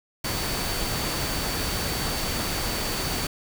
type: tone in noise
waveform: sine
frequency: 4533 Hz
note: C#8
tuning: 38 cents sharp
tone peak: -35 dBFS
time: 0.24-3.27 s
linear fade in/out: 5 ms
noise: pink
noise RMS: -28 dBFS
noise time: 0.24-3.27 s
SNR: -10 dB
effects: none